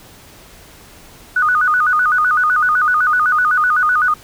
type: tone with vibrato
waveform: sine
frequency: 1349 Hz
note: E6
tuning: 40 cents sharp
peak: -11 dBFS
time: 1.36-4.14 s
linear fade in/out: 5 ms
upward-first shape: square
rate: 7.9 Hz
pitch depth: 160 cents each way
effects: pink hiss -42 dBFS RMS until 4.23 s